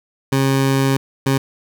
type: tone bursts at uneven times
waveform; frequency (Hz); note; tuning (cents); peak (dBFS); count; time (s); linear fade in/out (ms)
20% pulse; 135.4; C#3; -40; -9; 2; 0.32-0.97 / 1.26-1.38; 5
effects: none